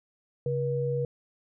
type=tone pair together; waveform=sine; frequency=136.98 / 480.6 Hz; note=C#3 / B4; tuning=-20 / -47 cents; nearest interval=octave + minor seventh; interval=2173 cents; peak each=-29 / -28 dBFS; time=0.46-1.05 s; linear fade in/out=2 ms; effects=none